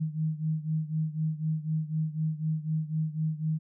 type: beating tone pair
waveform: sine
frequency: 155.56 / 159.56 Hz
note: D#3 / D#3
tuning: 0 / +44 cents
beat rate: 4 Hz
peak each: -29 / -32 dBFS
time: 0-3.59 s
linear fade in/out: 20 ms
effects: none